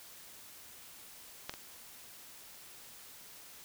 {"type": "clicks", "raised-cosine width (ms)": 0.2, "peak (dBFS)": [-19, -26], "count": 2, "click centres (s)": [1.495, 1.539], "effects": ["white hiss -53 dBFS RMS until 3.64 s"]}